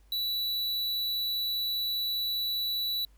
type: tone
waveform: square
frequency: 3945 Hz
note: B7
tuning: 3 cents flat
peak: -29 dBFS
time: 0.12-3.05 s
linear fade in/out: 2 ms
effects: added 50 Hz sine -56 dBFS peak until 3.17 s + pink hiss -69 dBFS RMS until 3.17 s